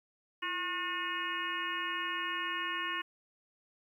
harmonic tone with a mistuned harmonic, 360.7 Hz, F#4, 44 cents flat, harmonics 1 / 3 / 4 / 5 / 6 / 7 / 8, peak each -46 / -38 / -43 / -38 / -46 / -43 / -40 dBFS, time 0.42-3.02 s, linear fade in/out 10 ms, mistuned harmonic 1, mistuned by -120 cents, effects 11-bit

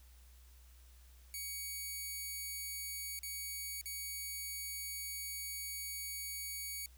5% pulse tone with dropouts, 2250 Hz, C#7, 25 cents sharp, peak -31 dBFS, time 1.34-6.86 s, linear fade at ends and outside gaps 1 ms, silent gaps 3.191-3.232 / 3.813-3.857 s, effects added 62 Hz sine -57 dBFS peak until 6.97 s + white hiss -67 dBFS RMS until 6.97 s

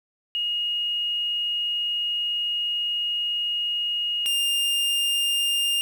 sine / 45% pulse tone pair in turn, 2869 / 2808 Hz, F7 / F7, +46 / +9 cents, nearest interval unison, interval 37 cents, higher first, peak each -23 / -21 dBFS, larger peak second, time 0.35-4.26 / 4.26-5.81 s, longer first, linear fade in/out 0 ms, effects 9-bit

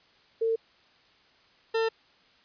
sine / 40% pulse tone pair in turn, 452.1 / 450.3 Hz, A4 / A4, +47 / +40 cents, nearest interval unison, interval 7 cents, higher first, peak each -23 dBFS, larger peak neither, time 0.41-0.56 / 1.74-1.89 s, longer neither, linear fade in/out 10 ms, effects white hiss -61 dBFS RMS until 2.44 s + resampled to 11025 Hz

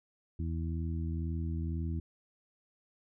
harmonic tone, 82 Hz, E2, 9 cents flat, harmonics 1 / 2 / 3 / 4, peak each -33 / -39 / -43 / -45 dBFS, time 0.39-2 s, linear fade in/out 5 ms, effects none

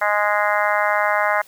harmonic tone, 207.7 Hz, G#3, in tune, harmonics 3 / 4 / 5 / 6 / 7 / 8 / 9 / 10, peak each -22 / -23 / -24 / -25 / -25 / -26 / -27 / -27 dBFS, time 0.01-1.42 s, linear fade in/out 10 ms, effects white hiss -49 dBFS RMS until 1.47 s + high-pass 60 Hz 12 dB/octave

